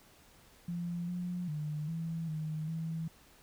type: tone with pitch steps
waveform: sine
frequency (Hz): 172.7 / 177.8 / 151 / 164.3 / 155.5 / 162.3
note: F3 / F3 / D3 / E3 / D#3 / E3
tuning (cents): -19 / +31 / +48 / -5 / -1 / -27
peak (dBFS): -34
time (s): 0.68-3.08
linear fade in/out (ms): 5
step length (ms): 400
effects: pink hiss -61 dBFS RMS until 3.42 s